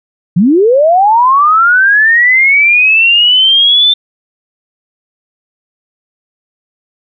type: linear sweep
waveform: sine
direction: up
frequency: 155.3 to 3569 Hz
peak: -4 dBFS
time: 0.36-3.94 s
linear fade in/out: 10 ms
effects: none